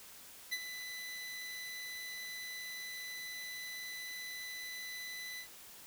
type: tone with ADSR envelope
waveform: 25% pulse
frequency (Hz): 1999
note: B6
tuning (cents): +20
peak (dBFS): -29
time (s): 0.51-5.48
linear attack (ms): 20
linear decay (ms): 44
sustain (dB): -10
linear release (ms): 90
effects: white hiss -54 dBFS RMS until 5.86 s